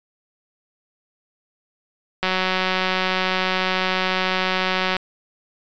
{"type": "click train", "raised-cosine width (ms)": 0.3, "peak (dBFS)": -5, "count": 510, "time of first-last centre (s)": [2.23, 4.967], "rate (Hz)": 186, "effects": ["resampled to 16000 Hz"]}